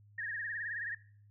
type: tone with vibrato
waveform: sine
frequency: 1760 Hz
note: A6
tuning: in tune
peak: -36 dBFS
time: 0.18-0.95 s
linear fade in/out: 5 ms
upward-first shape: sine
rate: 19 Hz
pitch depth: 120 cents each way
effects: noise-tail reverb RT60 0.5 s tail -19 dB re dry + added 103 Hz sine -58 dBFS peak until 1.3 s